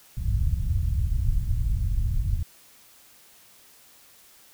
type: low-pass noise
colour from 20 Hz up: pink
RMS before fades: -24 dBFS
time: 0.17-2.43 s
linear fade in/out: 5 ms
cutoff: 110 Hz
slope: 24 dB/octave
effects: white hiss -54 dBFS RMS until 4.53 s